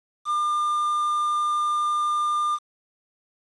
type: tone with quantisation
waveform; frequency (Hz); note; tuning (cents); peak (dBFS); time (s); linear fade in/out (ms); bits
triangle; 1202; D6; +40; -19; 0.25-2.59; 50; 7
effects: resampled to 22050 Hz